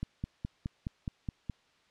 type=click train; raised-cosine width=5 ms; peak=-22 dBFS; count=8; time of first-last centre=0.03-1.498 s; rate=4.77 Hz; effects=white hiss -67 dBFS RMS until 1.9 s + low-pass 4000 Hz 12 dB/octave